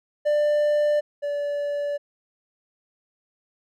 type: tone pair in turn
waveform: triangle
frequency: 593 / 578.1 Hz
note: D5 / D5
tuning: +17 / -27 cents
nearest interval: unison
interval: 44 cents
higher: first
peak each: -16 / -22 dBFS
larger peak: first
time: 0.25-1.01 / 1.22-1.98 s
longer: neither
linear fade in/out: 20 ms
effects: none